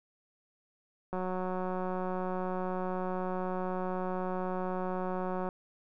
click train, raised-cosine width 1 ms, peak -22 dBFS, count 803, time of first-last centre 1.13-5.489 s, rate 184 Hz, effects none

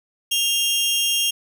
sawtooth tone pair together, 2794 / 3230 Hz, F7 / G#7, 0 / -49 cents, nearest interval minor third, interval 251 cents, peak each -18 dBFS, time 0.31-1.31 s, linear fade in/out 10 ms, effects none

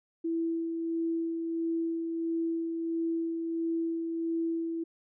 sine tone with tremolo, 330.6 Hz, E4, 5 cents sharp, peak -27 dBFS, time 0.24-4.84 s, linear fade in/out 10 ms, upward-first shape sine, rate 1.5 Hz, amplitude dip 35%, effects none

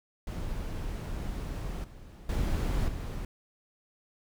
brown noise with level steps, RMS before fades -35 / -47 / -29 / -36 dBFS, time 0.27-3.25 s, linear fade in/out 2 ms, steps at 1.84 / 2.29 / 2.88 s, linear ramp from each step 2 ms, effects none

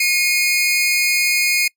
sawtooth tone pair together, 2154 / 2463 Hz, C7 / D#7, +50 / -18 cents, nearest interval major second, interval 232 cents, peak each -14 dBFS, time 0-1.68 s, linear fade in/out 5 ms, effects noise-tail reverb RT60 0.1 s tail -25 dB re dry

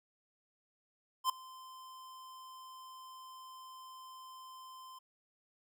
square tone with ADSR envelope, 1036 Hz, C6, 17 cents flat, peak -27 dBFS, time 1.24-4.99 s, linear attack 56 ms, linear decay 4 ms, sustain -23 dB, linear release 9 ms, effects none

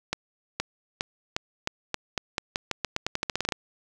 accelerating click train, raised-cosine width 0.2 ms, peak -9 dBFS, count 21, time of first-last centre 0.13-3.522 s, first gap 470 ms, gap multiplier 0.87, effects none

